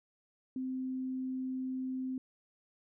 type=tone; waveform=sine; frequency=259.2 Hz; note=C4; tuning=16 cents flat; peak=-34 dBFS; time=0.56-2.18 s; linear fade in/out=2 ms; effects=none